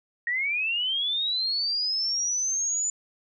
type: linear sweep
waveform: sine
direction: up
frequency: 1864.7 to 7040 Hz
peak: -24 dBFS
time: 0.27-2.9 s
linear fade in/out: 2 ms
effects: none